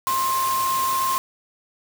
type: tone in noise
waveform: sine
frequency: 1057 Hz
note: C6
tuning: 17 cents sharp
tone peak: -20 dBFS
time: 0.07-1.18 s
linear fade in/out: 0 ms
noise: white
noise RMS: -29 dBFS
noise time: 0.07-1.18 s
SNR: +6 dB
effects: none